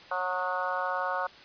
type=harmonic tone with a mistuned harmonic; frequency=183 Hz; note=F#3; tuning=19 cents flat; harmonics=3 / 4 / 5 / 6 / 7 / 8; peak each=-35 / -35 / -35 / -35 / -35 / -35 dBFS; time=0.11-1.27 s; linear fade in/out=5 ms; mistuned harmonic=7; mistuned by=-29 cents; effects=white hiss -50 dBFS RMS until 1.44 s + resampled to 11025 Hz